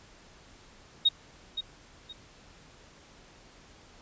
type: tone with echo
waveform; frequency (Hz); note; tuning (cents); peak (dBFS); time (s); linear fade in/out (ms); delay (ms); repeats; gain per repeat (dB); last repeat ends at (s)
sine; 3743; A#7; +6; -18; 1.05-1.09; 10; 520; 2; -11; 2.13
effects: pink hiss -55 dBFS RMS until 4.01 s + resampled to 16000 Hz